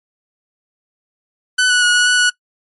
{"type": "tone with pitch steps", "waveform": "sawtooth", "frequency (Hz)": [1502, 1475, 1454, 1464, 1478, 1469], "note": ["F#6", "F#6", "F#6", "F#6", "F#6", "F#6"], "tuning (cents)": [26, -6, -31, -19, -2, -13], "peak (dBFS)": -7, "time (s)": [1.58, 2.3], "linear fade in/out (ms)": 10, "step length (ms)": 120, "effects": ["noise-tail reverb RT60 0.1 s tail -21 dB re dry", "MP3 48 kbps"]}